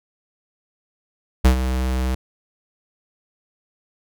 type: tone with ADSR envelope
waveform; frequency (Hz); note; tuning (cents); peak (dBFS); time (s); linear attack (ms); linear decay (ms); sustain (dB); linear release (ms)
square; 64; C2; -38; -9; 1.44-2.15; 14; 97; -11; 6
effects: none